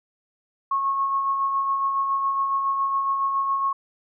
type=tone with tremolo; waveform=sine; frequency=1094 Hz; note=C#6; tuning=23 cents flat; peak=-19 dBFS; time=0.71-3.73 s; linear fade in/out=5 ms; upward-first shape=sine; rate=7.2 Hz; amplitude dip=35%; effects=none